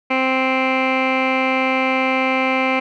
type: tone with low-pass filter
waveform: 15% pulse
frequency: 261.6 Hz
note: C4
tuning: in tune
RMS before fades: -18 dBFS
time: 0.1-2.8 s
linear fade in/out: 10 ms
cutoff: 2200 Hz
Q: 4.9
effects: none